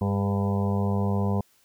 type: harmonic tone with a mistuned harmonic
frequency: 99.6 Hz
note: G2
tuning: 28 cents sharp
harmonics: 1 / 2 / 4 / 5 / 6 / 7 / 8 / 9 / 10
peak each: -25 / -26 / -34 / -35 / -41 / -38 / -40 / -39 / -39 dBFS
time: 0.01-1.41 s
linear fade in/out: 5 ms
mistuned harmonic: 4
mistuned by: +23 cents
effects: white hiss -63 dBFS RMS until 1.64 s